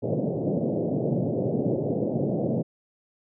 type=band-pass noise; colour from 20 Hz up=pink; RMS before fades=-26 dBFS; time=0.02-2.63 s; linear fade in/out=20 ms; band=120 to 630 Hz; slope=48 dB/octave; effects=none